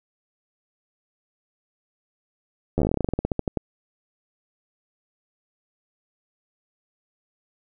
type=slowing click train; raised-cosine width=2 ms; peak=-9 dBFS; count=21; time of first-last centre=2.78-3.573 s; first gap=11 ms; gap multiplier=1.12; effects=none